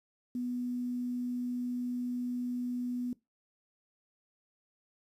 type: tone with quantisation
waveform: sine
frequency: 246.1 Hz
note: B3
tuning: 6 cents flat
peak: -32 dBFS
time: 0.35-3.13 s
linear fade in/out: 2 ms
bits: 10
effects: noise-tail reverb RT60 0.2 s tail -20 dB re dry + resampled to 32000 Hz